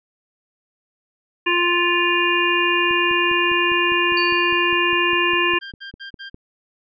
harmonic tone, 349.2 Hz, F4, in tune, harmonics 1 / 3 / 5 / 7 / 8, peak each -22 / -22 / -22 / -22 / -22 dBFS, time 1.46-5.59 s, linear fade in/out 10 ms
click train, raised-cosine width 3 ms, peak -25 dBFS, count 18, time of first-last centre 2.91-6.344 s, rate 4.95 Hz
sine tone with exponential decay, 4544 Hz, C#8, 42 cents sharp, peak -23 dBFS, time 4.17-4.77 s, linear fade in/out 2 ms, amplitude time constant 130 ms
25% pulse tone bursts, 1591 Hz, G6, 25 cents sharp, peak -28 dBFS, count 4, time 5.61-6.299 s, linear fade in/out 20 ms, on 110 ms, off 83 ms
effects resampled to 16000 Hz

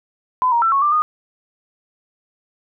sine tone with pitch steps, 1011 / 940 / 1338 / 1104 / 1183 / 1230 Hz, B5 / A#5 / E6 / C#6 / D6 / D#6, +40 / +14 / +25 / -7 / +12 / -20 cents, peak -13 dBFS, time 0.42-1.02 s, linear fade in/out 0 ms, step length 100 ms, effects none

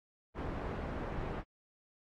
pink low-pass noise, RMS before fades -39 dBFS, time 0.34-1.44 s, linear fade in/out 50 ms, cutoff 1200 Hz, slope 12 dB/octave, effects AAC 48 kbps

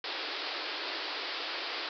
white band-pass noise, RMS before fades -37 dBFS, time 0.04-1.89 s, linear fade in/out 2 ms, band 290 to 5000 Hz, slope 96 dB/octave, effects none

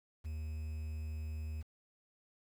triangle tone with quantisation, 77.78 Hz, D#2, in tune, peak -36 dBFS, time 0.24-1.63 s, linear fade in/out 20 ms, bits 10, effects none

